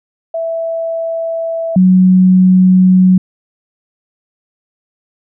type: tone pair in turn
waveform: sine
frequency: 659.3 / 185.01 Hz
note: E5 / F#3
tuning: 0 / 0 cents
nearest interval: octave + minor seventh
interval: 2200 cents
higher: first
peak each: -15 / -4 dBFS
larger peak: second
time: 0.34-1.76 / 1.76-3.18 s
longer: neither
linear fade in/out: 5 ms
effects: none